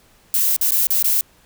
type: noise with dropouts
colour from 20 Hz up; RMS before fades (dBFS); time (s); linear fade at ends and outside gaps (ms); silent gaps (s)
violet; -17; 0.34-1.21; 1; 0.564-0.612 / 0.708-0.719 / 0.87-0.904 / 1.026-1.043
effects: pink hiss -54 dBFS RMS until 1.45 s